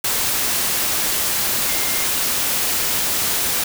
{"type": "tone in noise", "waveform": "sine", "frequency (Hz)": 2109, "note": "C7", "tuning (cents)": 13, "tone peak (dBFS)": -31, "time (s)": [1.69, 2.04], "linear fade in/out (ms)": 5, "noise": "white", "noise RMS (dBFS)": -20, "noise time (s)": [0.04, 3.64], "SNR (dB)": -14, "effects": []}